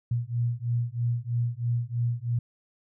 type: beating tone pair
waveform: sine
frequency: 117.7 / 120.8 Hz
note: A#2 / B2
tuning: +17 / -38 cents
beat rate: 3.1 Hz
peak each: -28 dBFS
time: 0.11-2.39 s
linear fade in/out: 5 ms
effects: none

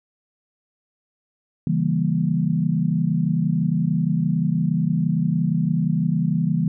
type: chord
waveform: sine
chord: C# diminished seventh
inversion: none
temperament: equal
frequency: 138.59 / 164.81 / 196 / 233.1 Hz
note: C#3 / E3 / G3 / Bb3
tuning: 0 / 0 / 0 / 0 cents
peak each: -26 / -20 / -25 / -26 dBFS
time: 1.67-6.68 s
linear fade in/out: 2 ms
effects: none

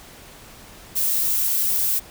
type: noise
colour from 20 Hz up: violet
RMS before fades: -21 dBFS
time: 0.95-2 s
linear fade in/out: 20 ms
effects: pink hiss -44 dBFS RMS until 2.1 s

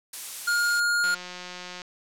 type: noise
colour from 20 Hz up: blue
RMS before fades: -33 dBFS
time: 0.13-0.8 s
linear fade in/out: 5 ms
type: tone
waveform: square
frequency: 1420 Hz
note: F6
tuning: 28 cents sharp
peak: -22 dBFS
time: 0.47-1.15 s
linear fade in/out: 10 ms
type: click train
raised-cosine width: 0.2 ms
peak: -21 dBFS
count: 141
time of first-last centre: 1.04-1.818 s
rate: 180 Hz
effects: low-pass 11000 Hz 12 dB/octave

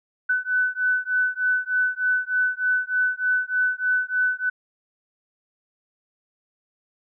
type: beating tone pair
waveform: sine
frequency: 1500 / 1503.3 Hz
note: F#6 / F#6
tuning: +23 / +27 cents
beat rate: 3.3 Hz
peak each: -23 dBFS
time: 0.29-4.5 s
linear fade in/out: 10 ms
effects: none

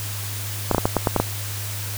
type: clicks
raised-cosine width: 1 ms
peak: -3 dBFS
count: 8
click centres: 0.713 / 0.747 / 0.782 / 0.855 / 0.967 / 1.072 / 1.163 / 1.2 s
effects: added 102 Hz sine -29 dBFS peak until 1.97 s + white hiss -32 dBFS RMS until 1.97 s

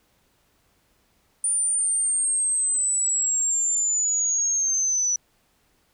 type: linear sweep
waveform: sine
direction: down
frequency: 9300 to 5900 Hz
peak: -20 dBFS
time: 1.44-5.16 s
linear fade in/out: 2 ms
effects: pink hiss -65 dBFS RMS until 5.93 s

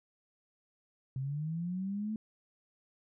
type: linear sweep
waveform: sine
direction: up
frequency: 128.7 to 220.6 Hz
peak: -33 dBFS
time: 1.16-2.16 s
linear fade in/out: 2 ms
effects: none

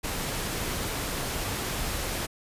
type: noise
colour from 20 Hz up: pink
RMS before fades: -31 dBFS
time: 0.03-2.27 s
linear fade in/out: 20 ms
effects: resampled to 32000 Hz

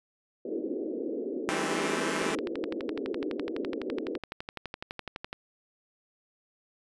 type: band-pass noise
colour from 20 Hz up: pink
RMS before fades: -34 dBFS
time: 0.45-4.18 s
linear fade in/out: 5 ms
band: 260 to 490 Hz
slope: 48 dB/octave
type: chord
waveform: 5% pulse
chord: A minor seventh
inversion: second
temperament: equal with one note detuned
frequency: 164.81 / 196 / 215.3 / 261.6 Hz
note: E3 / G3 / A3 / C4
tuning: 0 / 0 / -37 / 0 cents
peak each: -24 dBFS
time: 1.49-2.35 s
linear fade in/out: 0 ms
type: click train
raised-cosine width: 0.3 ms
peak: -20 dBFS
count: 38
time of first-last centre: 2.22-5.329 s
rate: 11.9 Hz
effects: resampled to 24000 Hz

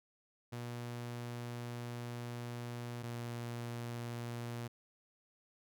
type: tone pair in turn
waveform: sawtooth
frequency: 120 / 118.76 Hz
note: B2 / A#2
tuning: -49 / +33 cents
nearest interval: unison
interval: 18 cents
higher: first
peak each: -37 / -36 dBFS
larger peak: second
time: 0.52-3.03 / 3.03-4.68 s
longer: first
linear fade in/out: 10 ms
effects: none

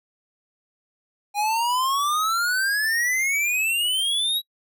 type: exponential sweep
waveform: square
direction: up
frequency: 811 to 3887 Hz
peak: -21 dBFS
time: 1.34-4.42 s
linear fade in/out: 50 ms
effects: noise-tail reverb RT60 0.1 s tail -26 dB re dry

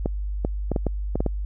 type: clicks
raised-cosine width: 2 ms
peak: -10 dBFS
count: 8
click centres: 0.059 / 0.449 / 0.717 / 0.762 / 0.867 / 1.156 / 1.205 / 1.263 s
effects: added 50 Hz sine -25 dBFS peak until 1.45 s

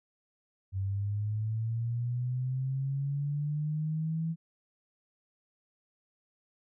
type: linear sweep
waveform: sine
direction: up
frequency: 95 to 164.81 Hz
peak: -29 dBFS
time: 0.72-4.36 s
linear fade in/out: 50 ms
effects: none

